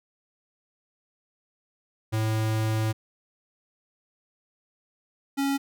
square tone pair in turn, 109.8 / 276.7 Hz, A2 / C#4, -3 / -3 cents, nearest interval octave + major third, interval 1600 cents, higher second, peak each -24 dBFS, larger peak neither, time 2.12-2.93 / 5.37-5.58 s, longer first, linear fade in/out 20 ms, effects none

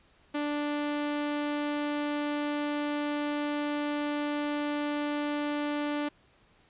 sawtooth tone, 293.7 Hz, D4, in tune, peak -25 dBFS, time 0.34-6.09 s, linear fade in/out 10 ms, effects pink hiss -63 dBFS RMS until 6.69 s + resampled to 8000 Hz

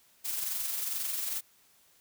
blue noise with amplitude modulation, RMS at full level -32 dBFS, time 0.24-1.41 s, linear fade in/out 20 ms, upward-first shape sine, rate 22.4 Hz, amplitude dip 40%, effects white hiss -64 dBFS RMS until 2 s

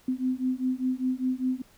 sine beating tone pair, 254.1 / 259.1 Hz, B3 / C4, +49 / -17 cents, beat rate 5 Hz, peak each -28 dBFS, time 0.08-1.62 s, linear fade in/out 5 ms, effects pink hiss -59 dBFS RMS until 1.77 s

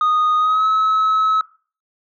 sine tone with pitch glide, 1239 to 1290.1 Hz, D#6 to E6, -8 to -38 cents, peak -11 dBFS, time 0.01-1.41 s, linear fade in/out 2 ms, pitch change +70 cents, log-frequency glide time 0.38-0.66 s, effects noise-tail reverb RT60 0.4 s tail -20 dB re dry + tanh soft clip ceiling -12 dBFS

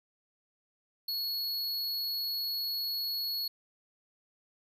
square tone, 4355 Hz, C#8, 31 cents flat, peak -32 dBFS, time 1.08-3.48 s, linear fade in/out 5 ms, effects none

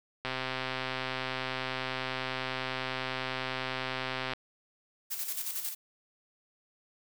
click train, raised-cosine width 0.3 ms, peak -17 dBFS, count 532, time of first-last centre 0.25-4.335 s, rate 130 Hz
blue noise with tremolo, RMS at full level -34 dBFS, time 5.1-5.75 s, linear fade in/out 20 ms, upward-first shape square, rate 11 Hz, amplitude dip 50%
effects none

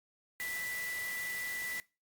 sine tone in noise, 1975.5 Hz, B6, in tune, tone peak -37 dBFS, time 0.4-1.8 s, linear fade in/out 0 ms, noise white, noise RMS -44 dBFS, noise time 0.4-1.8 s, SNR +4 dB, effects noise-tail reverb RT60 0.3 s tail -22 dB re dry + Opus 48 kbps

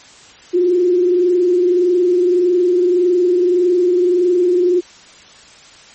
sine tone with frequency modulation, 357.2 Hz, F4, 39 cents sharp, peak -10 dBFS, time 0.53-4.81 s, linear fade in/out 20 ms, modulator 21.7 Hz, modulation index 0.52, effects white hiss -42 dBFS RMS until 5.94 s + MP3 32 kbps

